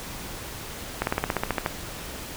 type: slowing click train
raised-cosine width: 0.5 ms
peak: -8 dBFS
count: 11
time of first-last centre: 1.02-1.661 s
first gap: 51 ms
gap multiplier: 1.05
effects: pink hiss -37 dBFS RMS until 2.36 s